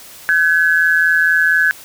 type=tone pair together; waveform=sine; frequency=1523 / 1687.2 Hz; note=F#6 / G#6; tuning=+50 / +27 cents; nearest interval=major second; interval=177 cents; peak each=-13 dBFS; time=0.29-1.71 s; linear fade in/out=0 ms; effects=white hiss -38 dBFS RMS until 1.84 s